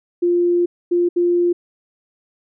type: tone bursts at uneven times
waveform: sine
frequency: 349.5 Hz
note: F4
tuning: 1 cent sharp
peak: -13 dBFS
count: 3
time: 0.22-0.66 / 0.91-1.09 / 1.16-1.53 s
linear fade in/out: 10 ms
effects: none